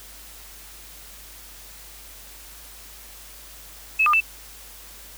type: tone with pitch steps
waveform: sine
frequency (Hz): 2592 / 1209 / 2649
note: E7 / D6 / E7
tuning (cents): -30 / +50 / +8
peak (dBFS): -15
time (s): 3.99-4.206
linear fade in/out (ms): 10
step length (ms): 72
effects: added 50 Hz sine -48 dBFS peak until 5.17 s + white hiss -44 dBFS RMS until 5.17 s